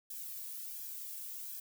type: noise with flanger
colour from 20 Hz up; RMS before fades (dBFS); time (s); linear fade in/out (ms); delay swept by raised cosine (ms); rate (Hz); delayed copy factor
violet; -44; 0.1-1.6; 5; 1.2 to 1.82; 1.4; +0.6
effects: none